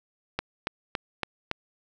click train, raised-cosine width 0.3 ms, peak -11 dBFS, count 5, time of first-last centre 0.39-1.514 s, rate 3.56 Hz, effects none

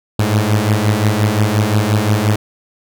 sawtooth beating tone pair, 103.2 / 108.9 Hz, G#2 / A2, -10 / -17 cents, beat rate 5.7 Hz, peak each -11 dBFS, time 0.19-2.36 s, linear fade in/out 5 ms, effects none

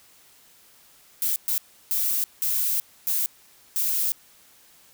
violet noise bursts at uneven times, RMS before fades -24 dBFS, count 6, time 1.22-1.36 / 1.48-1.58 / 1.91-2.24 / 2.42-2.8 / 3.07-3.26 / 3.76-4.12 s, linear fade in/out 0 ms, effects white hiss -55 dBFS RMS until 4.93 s

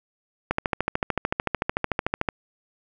click train, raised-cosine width 0.5 ms, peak -7 dBFS, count 25, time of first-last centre 0.51-2.288 s, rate 13.5 Hz, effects none

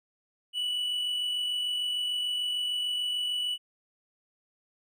triangle tone with amplitude modulation, 2956 Hz, F#7, 2 cents flat, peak -25 dBFS, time 0.53-3.58 s, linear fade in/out 50 ms, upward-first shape sine, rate 46.7 Hz, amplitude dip 30%, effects none

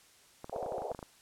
clicks, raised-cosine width 1 ms, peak -28 dBFS, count 12, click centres 0.444 / 0.496 / 0.562 / 0.628 / 0.662 / 0.722 / 0.782 / 0.82 / 0.916 / 0.948 / 0.991 / 1.028 s
white band-pass noise, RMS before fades -38 dBFS, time 0.52-0.93 s, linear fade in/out 10 ms, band 420 to 780 Hz, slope 48 dB/octave
effects white hiss -61 dBFS RMS until 1.21 s + low-pass 10000 Hz 12 dB/octave

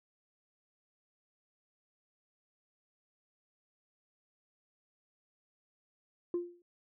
sine tone with exponential decay, 349.2 Hz, F4, in tune, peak -26 dBFS, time 6.34-6.62 s, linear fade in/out 2 ms, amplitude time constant 59 ms, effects tanh soft clip ceiling -27 dBFS

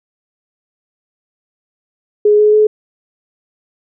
sine tone with pitch steps, 418.2 / 422.6 / 427 Hz, G#4 / G#4 / G#4, +12 / +30 / +48 cents, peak -6 dBFS, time 2.25-2.67 s, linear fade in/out 5 ms, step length 140 ms, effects none

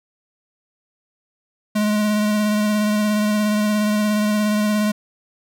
square tone with vibrato, 210.7 Hz, G#3, 25 cents sharp, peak -17 dBFS, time 1.75-4.92 s, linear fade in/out 10 ms, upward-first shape sine, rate 17 Hz, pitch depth 18 cents each way, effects none

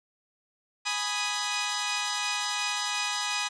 10% pulse chord, G# minor, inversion none, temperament equal, 830.6 / 987.8 / 1244.5 Hz, G#5 / B5 / D#6, 0 / 0 / 0 cents, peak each -24 dBFS, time 0.85-3.49 s, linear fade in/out 20 ms, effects resampled to 22050 Hz

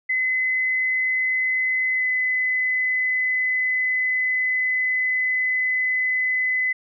sine tone with pitch glide, 2032 to 2018 Hz, B6 to B6, +49 to +37 cents, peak -19 dBFS, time 0.09-6.73 s, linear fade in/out 10 ms, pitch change -12 cents, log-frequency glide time 1.95-2.02 s, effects none

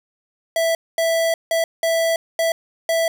square tone bursts at uneven times, 659.3 Hz, E5, in tune, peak -17 dBFS, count 6, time 0.56-0.75 / 0.98-1.34 / 1.51-1.64 / 1.83-2.16 / 2.39-2.52 / 2.89-3.08 s, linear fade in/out 2 ms, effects none

